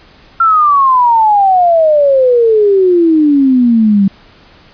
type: exponential sweep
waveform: sine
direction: down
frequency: 1367 to 192.4 Hz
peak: -5 dBFS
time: 0.4-4.08 s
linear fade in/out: 5 ms
effects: pink hiss -42 dBFS RMS until 4.73 s + resampled to 11025 Hz